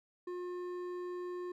triangle tone with hard clipping, 357.4 Hz, F4, 40 cents sharp, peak -40 dBFS, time 0.27-1.52 s, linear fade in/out 5 ms, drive 12 dB, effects none

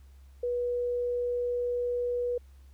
sine tone, 487 Hz, B4, 24 cents flat, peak -27 dBFS, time 0.43-2.38 s, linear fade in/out 5 ms, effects added 67 Hz sine -50 dBFS peak until 2.73 s + pink hiss -68 dBFS RMS until 2.73 s

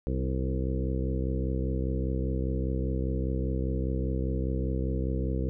harmonic tone with a mistuned harmonic, 65 Hz, C2, 11 cents flat, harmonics 1 / 2 / 3 / 4 / 5 / 6 / 7 / 8, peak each -29 / -33 / -36 / -38 / -38 / -43 / -38 / -42 dBFS, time 0.07-5.49 s, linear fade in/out 0 ms, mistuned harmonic 5, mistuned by +18 cents, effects none

